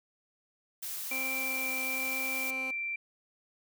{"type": "noise", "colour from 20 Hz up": "blue", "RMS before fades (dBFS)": -38, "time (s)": [0.82, 2.51], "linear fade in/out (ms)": 10}
{"type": "tone with vibrato", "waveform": "15% pulse", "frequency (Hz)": 262.9, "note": "C4", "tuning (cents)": 8, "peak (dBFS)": -34, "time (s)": [1.11, 2.71], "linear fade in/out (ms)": 5, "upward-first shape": "sine", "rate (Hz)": 1.1, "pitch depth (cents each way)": 9}
{"type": "tone", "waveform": "sine", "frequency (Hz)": 2352, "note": "D7", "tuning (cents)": 2, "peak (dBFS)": -32, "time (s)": [1.11, 2.96], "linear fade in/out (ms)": 5}
{"effects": []}